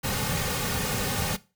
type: noise with comb filter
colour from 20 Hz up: pink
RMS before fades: -28 dBFS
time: 0.03-1.37 s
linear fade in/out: 20 ms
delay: 3 ms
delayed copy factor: -0.7
effects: noise-tail reverb RT60 0.3 s tail -19 dB re dry